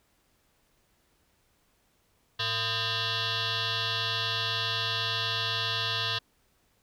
sine tone with frequency modulation, 110 Hz, A2, in tune, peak -26 dBFS, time 2.39-6.19 s, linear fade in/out 10 ms, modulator 567 Hz, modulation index 7.5, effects tanh soft clip ceiling -22 dBFS + pink hiss -69 dBFS RMS until 6.82 s

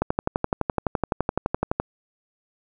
click train, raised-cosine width 1 ms, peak -7 dBFS, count 22, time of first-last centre 0.02-1.8 s, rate 11.8 Hz, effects none

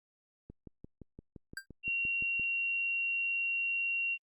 click train, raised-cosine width 3 ms, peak -34 dBFS, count 12, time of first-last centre 0.5-2.397 s, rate 5.8 Hz
square tone with exponential decay, 1575 Hz, G6, 8 cents sharp, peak -34 dBFS, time 1.57-1.66 s, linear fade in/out 2 ms, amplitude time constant 18 ms
sine tone, 2749 Hz, F7, 28 cents flat, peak -30 dBFS, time 1.83-4.18 s, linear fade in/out 50 ms
effects Opus 48 kbps

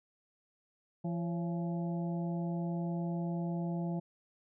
harmonic tone with a mistuned harmonic, 170.4 Hz, F3, 42 cents flat, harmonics 1 / 2 / 3 / 4 / 5, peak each -33 / -42 / -48 / -45 / -50 dBFS, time 1.04-4 s, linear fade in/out 10 ms, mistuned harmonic 3, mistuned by +120 cents, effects none

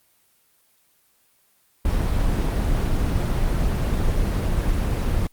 brown noise, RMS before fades -21 dBFS, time 1.85-5.27 s, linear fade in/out 2 ms, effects white hiss -62 dBFS RMS until 5.32 s + Opus 24 kbps

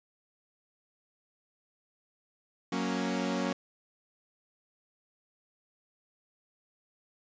sawtooth chord, F# major, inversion none, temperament equal, 185 / 233.1 / 277.2 Hz, F#3 / A#3 / C#4, 0 / 0 / 0 cents, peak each -30 dBFS, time 2.72-3.53 s, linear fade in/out 5 ms, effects resampled to 16000 Hz

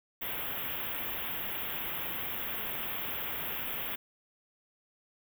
white band-stop noise, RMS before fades -36 dBFS, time 0.21-3.96 s, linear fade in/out 10 ms, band 3500 to 12000 Hz, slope 96 dB/octave, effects none

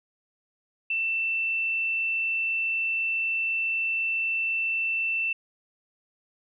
sine tone, 2674 Hz, E7, 24 cents sharp, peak -24 dBFS, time 0.9-5.33 s, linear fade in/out 5 ms, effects none

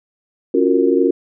sine chord, Gb major seventh, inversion second, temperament just, 277.5 / 346.9 / 370 / 462.5 Hz, Db4 / F4 / Gb4 / Bb4, +2 / -12 / 0 / -14 cents, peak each -17 dBFS, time 0.54-1.11 s, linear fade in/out 5 ms, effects none

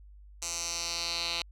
10% pulse tone with band-pass filter sweep, 169.6 Hz, E3, 50 cents sharp, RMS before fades -34 dBFS, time 0.42-1.42 s, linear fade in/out 2 ms, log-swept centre 6800 to 3700 Hz, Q 3, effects added 50 Hz sine -49 dBFS peak until 1.51 s

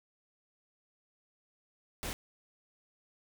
pink noise, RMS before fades -38 dBFS, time 2.03-2.13 s, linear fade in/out 0 ms, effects none

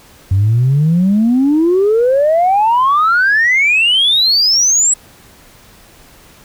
sine exponential sweep, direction up, 92.5 to 7902 Hz, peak -7 dBFS, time 0.31-4.94 s, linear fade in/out 5 ms, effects tanh soft clip ceiling -5 dBFS + pink hiss -43 dBFS RMS until 6.44 s

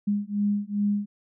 sine beating tone pair, 203.6 / 206.1 Hz, G#3 / G#3, -34 / -13 cents, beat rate 2.5 Hz, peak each -26 dBFS, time 0.07-1.06 s, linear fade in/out 10 ms, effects none

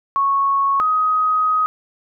sine tone pair in turn, 1104 / 1257.4 Hz, C#6 / D#6, -7 / +18 cents, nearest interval major second, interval 225 cents, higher second, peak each -14 dBFS, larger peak neither, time 0.16-0.8 / 0.8-1.66 s, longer second, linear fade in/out 0 ms, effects none

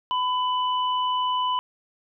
sine tone pair together, 1003.3 / 2984 Hz, B5 / F#7, +27 / +14 cents, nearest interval octave + perfect fifth, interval 1887 cents, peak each -22 / -30 dBFS, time 0.11-1.59 s, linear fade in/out 0 ms, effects none

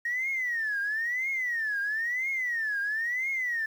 sine tone with vibrato, 1864.7 Hz, A#6, in tune, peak -26 dBFS, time 0.05-3.66 s, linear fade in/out 5 ms, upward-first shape triangle, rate 1 Hz, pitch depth 270 cents each way, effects tanh soft clip ceiling -23 dBFS + 9-bit

